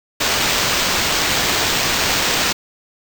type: noise with sample-and-hold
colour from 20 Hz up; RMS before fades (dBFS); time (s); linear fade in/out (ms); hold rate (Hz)
white; -18; 0.2-2.53; 10; 11025
effects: none